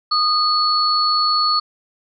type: tone pair together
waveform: sine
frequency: 1236 / 4405 Hz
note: D#6 / C#8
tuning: -12 / -12 cents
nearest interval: octave + minor seventh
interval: 2200 cents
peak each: -17 dBFS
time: 0.11-1.6 s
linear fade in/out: 10 ms
effects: none